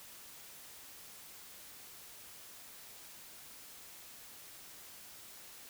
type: silence
effects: white hiss -53 dBFS RMS until 5.69 s